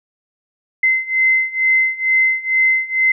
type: beating tone pair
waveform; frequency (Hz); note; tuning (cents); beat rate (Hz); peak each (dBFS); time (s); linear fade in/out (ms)
sine; 2061 / 2063.2; C7 / C7; -27 / -25; 2.2; -17 / -15; 0.83-3.12; 5
effects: none